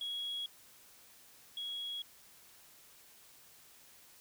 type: tone pair in turn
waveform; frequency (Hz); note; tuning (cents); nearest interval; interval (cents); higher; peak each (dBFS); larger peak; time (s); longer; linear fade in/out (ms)
sine; 3322 / 3322; G#7 / G#7; 0 / 0; unison; 0; neither; -35 / -37; first; 0.01-0.46 / 1.57-2.02; neither; 2
effects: tanh soft clip ceiling -34 dBFS + white hiss -60 dBFS RMS until 4.2 s